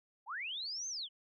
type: linear two-way sweep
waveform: sine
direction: up then down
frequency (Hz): 737 to 6400 to 2882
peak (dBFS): -38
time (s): 0.26-1.09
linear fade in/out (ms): 50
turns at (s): 0.88
effects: none